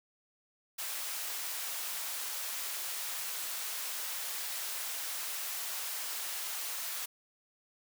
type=high-pass noise; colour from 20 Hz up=white; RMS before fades=-38 dBFS; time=0.78-7.06 s; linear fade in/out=10 ms; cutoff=690 Hz; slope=12 dB/octave; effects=none